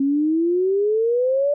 sine exponential sweep, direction up, 270 to 587.3 Hz, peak -16 dBFS, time 0-1.54 s, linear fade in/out 5 ms, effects none

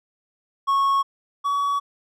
triangle tone pair in turn, 1101 / 1131.3 Hz, C#6 / C#6, -12 / +35 cents, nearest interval unison, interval 47 cents, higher second, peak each -15 / -18 dBFS, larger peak first, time 0.67-1.03 / 1.44-1.8 s, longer neither, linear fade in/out 20 ms, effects none

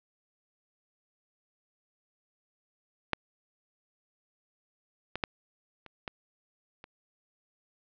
clicks, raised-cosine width 0.3 ms, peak -9 / -17 / -11 / -30 / -19 / -29 dBFS, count 6, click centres 3.133 / 5.156 / 5.238 / 5.863 / 6.078 / 6.841 s, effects low-pass 4000 Hz 12 dB/octave

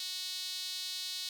sawtooth tone with high-pass filter, 370 Hz, F#4, in tune, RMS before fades -39 dBFS, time 0-1.29 s, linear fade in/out 2 ms, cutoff 4000 Hz, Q 3.8, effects none

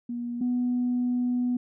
sine tone pair in turn, 239.6 / 246.5 Hz, A#3 / B3, +48 / -3 cents, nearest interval unison, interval 49 cents, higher second, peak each -29 / -22 dBFS, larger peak second, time 0.09-0.41 / 0.41-1.57 s, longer second, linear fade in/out 5 ms, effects tanh soft clip ceiling -19 dBFS

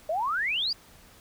sine exponential sweep, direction up, 597 to 4960 Hz, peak -25 dBFS, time 0.09-0.73 s, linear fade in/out 5 ms, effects pink hiss -54 dBFS RMS until 1.2 s

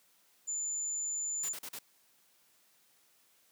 sine tone, 7050 Hz, A8, 2 cents sharp, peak -33 dBFS, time 0.47-1.54 s, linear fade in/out 20 ms
white noise bursts, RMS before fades -43 dBFS, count 4, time 1.43-1.79 s, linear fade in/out 5 ms, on 60 ms, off 40 ms
effects white hiss -68 dBFS RMS until 3.51 s + high-pass 150 Hz 12 dB/octave

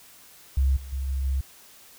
sine tone with level steps, 67 Hz, C2, 42 cents sharp, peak -18 / -36 / -26 / -24 / -22 dBFS, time 0.57-1.41 s, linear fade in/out 5 ms, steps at 0.76 / 0.92 / 1.08 / 1.24 s, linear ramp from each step 10 ms, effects white hiss -51 dBFS RMS until 1.98 s

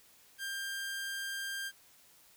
sawtooth tone, 1593 Hz, G6, 27 cents sharp, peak -33 dBFS, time 0.38-1.72 s, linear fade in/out 50 ms, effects white hiss -62 dBFS RMS until 2.36 s

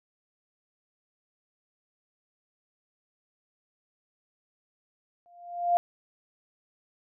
sine tone with exponential growth, 698.5 Hz, F5, in tune, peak -17 dBFS, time 5.26-5.77 s, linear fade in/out 0 ms, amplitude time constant 110 ms, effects none

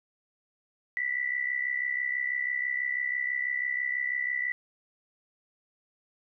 sine tone with amplitude modulation, 1972 Hz, B6, 3 cents flat, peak -24 dBFS, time 0.97-4.52 s, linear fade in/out 0 ms, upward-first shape sine, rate 66.1 Hz, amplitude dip 75%, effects none

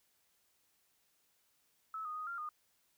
sine tone with pitch steps, 1300 / 1236 / 1246 / 1387 / 1225 Hz, E6 / D#6 / D#6 / F6 / D#6, -24 / -12 / +2 / -12 / -27 cents, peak -39 dBFS, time 1.94-2.49 s, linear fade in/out 2 ms, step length 110 ms, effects white hiss -75 dBFS RMS until 2.97 s

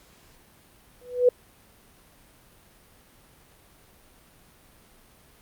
sine tone with exponential growth, 493.9 Hz, B4, in tune, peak -11 dBFS, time 1.01-1.29 s, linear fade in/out 5 ms, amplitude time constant 59 ms, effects pink hiss -56 dBFS RMS until 5.41 s + Opus 48 kbps

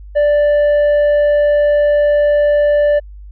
sine tone with tanh clipping, 587.3 Hz, D5, in tune, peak -10 dBFS, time 0.15-3 s, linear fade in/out 20 ms, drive 5 dB, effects added 50 Hz sine -31 dBFS peak until 3.31 s

